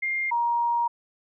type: tone pair in turn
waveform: sine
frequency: 2114 / 943.9 Hz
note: C7 / A#5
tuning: +17 / +21 cents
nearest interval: octave + major second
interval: 1396 cents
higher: first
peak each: -24 / -21 dBFS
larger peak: second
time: 0.02-0.31 / 0.31-0.88 s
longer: second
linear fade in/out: 10 ms
effects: none